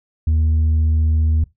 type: tone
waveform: sine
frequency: 78.7 Hz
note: D#2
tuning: 20 cents sharp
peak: -10 dBFS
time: 0.27-1.44 s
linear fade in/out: 5 ms
effects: noise-tail reverb RT60 0.2 s tail -23 dB re dry + tanh soft clip ceiling -12 dBFS